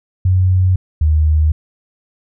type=tone pair in turn; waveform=sine; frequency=92.5 / 77.22 Hz; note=F#2 / D#2; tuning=0 / -13 cents; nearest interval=minor third; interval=313 cents; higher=first; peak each=-9 / -9 dBFS; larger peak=neither; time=0.25-0.76 / 1.01-1.52 s; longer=neither; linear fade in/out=5 ms; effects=none